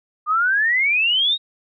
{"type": "exponential sweep", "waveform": "sine", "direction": "up", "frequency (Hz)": [1200, 3817], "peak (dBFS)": -15, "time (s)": [0.26, 1.38], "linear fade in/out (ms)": 50, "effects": []}